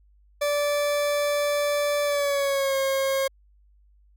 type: tone with pitch glide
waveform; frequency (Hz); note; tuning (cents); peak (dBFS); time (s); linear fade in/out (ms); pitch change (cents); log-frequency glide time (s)
40% pulse; 582 to 539.9; D5 to C#5; -16 to -46; -21; 0.41-3.28; 10; -130; 2.04-2.76
effects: added 50 Hz sine -55 dBFS peak until 4.16 s